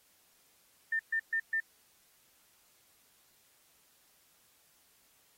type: tone bursts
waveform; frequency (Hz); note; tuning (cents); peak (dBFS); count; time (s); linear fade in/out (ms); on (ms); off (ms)
sine; 1800; A6; +39; -28; 4; 0.92-1.602; 5; 73; 130
effects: white hiss -67 dBFS RMS until 5.37 s + AAC 48 kbps